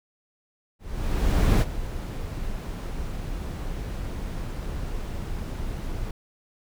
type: noise with ADSR envelope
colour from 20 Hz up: brown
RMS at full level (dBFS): -17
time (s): 0.79-6.11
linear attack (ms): 820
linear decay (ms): 37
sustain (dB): -14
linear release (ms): 3
effects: none